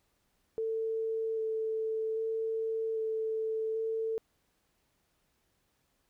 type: tone with vibrato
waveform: sine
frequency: 444 Hz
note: A4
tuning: 16 cents sharp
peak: -30 dBFS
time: 0.58-4.18 s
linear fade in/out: 0 ms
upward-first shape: square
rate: 0.63 Hz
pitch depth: 9 cents each way
effects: pink hiss -75 dBFS RMS until 6.09 s